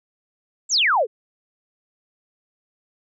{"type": "exponential sweep", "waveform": "sine", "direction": "down", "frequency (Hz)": [7870, 393.6], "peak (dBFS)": -15, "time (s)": [0.69, 1.07], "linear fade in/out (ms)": 50, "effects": []}